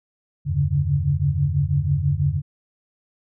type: tone cluster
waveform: sine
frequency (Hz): 82.4 / 96.6 / 139.5 / 145.6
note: E2 / G2 / C#3 / D3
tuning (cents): 0 / -25 / +11 / -15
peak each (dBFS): -26 / -25 / -22 / -22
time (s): 0.45-2.42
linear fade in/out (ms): 50
effects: none